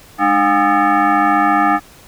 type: tone with frequency modulation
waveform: sine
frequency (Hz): 206.7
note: G#3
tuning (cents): -8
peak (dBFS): -10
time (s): 0.18-1.8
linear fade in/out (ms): 50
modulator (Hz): 508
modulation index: 2.8
effects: pink hiss -43 dBFS RMS until 2.07 s